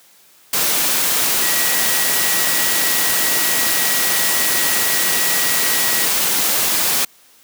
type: tone in noise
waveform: sine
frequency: 1919 Hz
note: A#6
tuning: 50 cents sharp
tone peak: -25 dBFS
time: 1.42-6.05 s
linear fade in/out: 5 ms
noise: white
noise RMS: -17 dBFS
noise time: 0.53-7.05 s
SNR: -11 dB
effects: white hiss -50 dBFS RMS until 7.43 s + high-pass 150 Hz 12 dB/octave